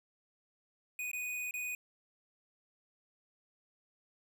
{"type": "tone with dropouts", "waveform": "square", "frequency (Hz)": 2482, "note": "D#7", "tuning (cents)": -5, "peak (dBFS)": -37, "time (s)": [0.99, 1.75], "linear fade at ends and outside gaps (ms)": 2, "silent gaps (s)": [[1.115, 1.132], [1.51, 1.539]], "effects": []}